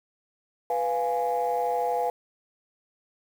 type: chord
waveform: sine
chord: F diminished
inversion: second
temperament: equal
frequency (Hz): 493.9 / 698.5 / 830.6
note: Cb5 / F5 / Ab5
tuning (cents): 0 / 0 / 0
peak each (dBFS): -27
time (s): 0.7-2.1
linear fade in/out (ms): 2
effects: tanh soft clip ceiling -17 dBFS + 8-bit